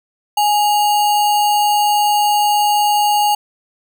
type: tone with sample-and-hold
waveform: sine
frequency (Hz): 830.6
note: G#5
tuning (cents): 0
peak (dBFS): -11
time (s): 0.37-3.35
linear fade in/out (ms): 5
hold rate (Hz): 3675
effects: none